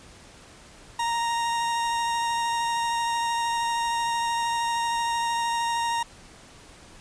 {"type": "tone with vibrato", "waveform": "40% pulse", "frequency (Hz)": 932.3, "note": "A#5", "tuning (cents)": 0, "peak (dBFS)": -23, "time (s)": [0.99, 6.03], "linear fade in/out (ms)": 5, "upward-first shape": "sine", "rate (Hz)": 13, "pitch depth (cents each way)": 10, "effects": ["pink hiss -49 dBFS RMS until 7 s", "resampled to 22050 Hz"]}